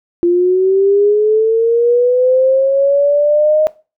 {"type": "linear sweep", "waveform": "sine", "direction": "up", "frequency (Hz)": [343.9, 622.3], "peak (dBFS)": -8, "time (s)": [0.23, 3.67], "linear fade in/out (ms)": 0, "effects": ["noise-tail reverb RT60 0.3 s tail -19 dB re dry"]}